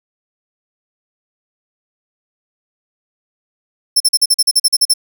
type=tone bursts; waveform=25% pulse; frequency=5340 Hz; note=E8; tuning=22 cents sharp; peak=-3 dBFS; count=12; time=3.96-4.938 s; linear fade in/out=10 ms; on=43 ms; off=42 ms; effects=none